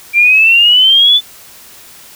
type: exponential sweep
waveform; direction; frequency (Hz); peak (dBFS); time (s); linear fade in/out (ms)
sine; up; 2349 to 3520; -4; 0.13-1.21; 50
effects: white hiss -37 dBFS RMS until 2.15 s